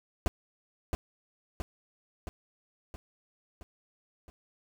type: noise with echo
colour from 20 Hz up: brown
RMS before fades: -26 dBFS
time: 0.26-0.28 s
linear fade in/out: 0 ms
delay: 670 ms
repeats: 6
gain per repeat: -4 dB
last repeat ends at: 4.3 s
effects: none